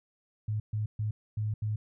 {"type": "tone bursts at uneven times", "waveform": "sine", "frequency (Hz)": 107, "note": "A2", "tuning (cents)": -48, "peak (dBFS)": -28, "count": 5, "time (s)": [[0.48, 0.6], [0.73, 0.86], [0.99, 1.11], [1.37, 1.54], [1.62, 1.76]], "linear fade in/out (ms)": 5, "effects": []}